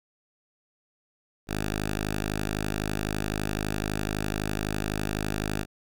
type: tone with notch filter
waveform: 5% pulse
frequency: 51.91 Hz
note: G#1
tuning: in tune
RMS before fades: -30 dBFS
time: 1.47-5.66 s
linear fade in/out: 50 ms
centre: 510 Hz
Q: 1.8
effects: none